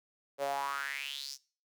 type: tone with high-pass filter sweep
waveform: sawtooth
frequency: 139.3 Hz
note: C#3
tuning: 9 cents sharp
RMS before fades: -37 dBFS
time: 0.38-1.38 s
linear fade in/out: 50 ms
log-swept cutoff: 510 to 6000 Hz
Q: 5.8
effects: noise-tail reverb RT60 0.4 s tail -22 dB re dry